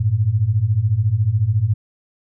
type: beating tone pair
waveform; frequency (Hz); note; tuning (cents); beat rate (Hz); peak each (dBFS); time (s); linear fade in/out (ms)
sine; 98 / 112; G2 / A2; 0 / +31; 14; -19 / -16; 0-1.74; 10
effects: none